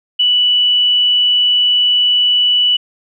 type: tone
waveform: sine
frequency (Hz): 2960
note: F#7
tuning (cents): 0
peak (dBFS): -9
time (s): 0.19-2.77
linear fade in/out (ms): 10
effects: none